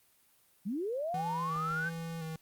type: linear sweep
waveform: sine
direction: up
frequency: 174.61 to 1568 Hz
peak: -32 dBFS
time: 0.65-1.9 s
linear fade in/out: 20 ms
type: tone with vibrato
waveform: square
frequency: 162.7 Hz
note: E3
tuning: 22 cents flat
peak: -38 dBFS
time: 1.14-2.36 s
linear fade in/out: 2 ms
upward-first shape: square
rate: 1.4 Hz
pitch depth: 28 cents each way
effects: white hiss -67 dBFS RMS until 2.41 s + Opus 32 kbps